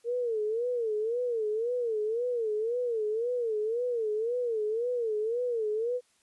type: tone with vibrato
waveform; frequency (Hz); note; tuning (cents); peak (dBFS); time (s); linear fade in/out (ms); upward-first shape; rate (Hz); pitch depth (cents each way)
sine; 458; A#4; -31; -27; 0.04-6.01; 50; sine; 1.9; 140
effects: white hiss -68 dBFS RMS until 6.22 s + resampled to 24000 Hz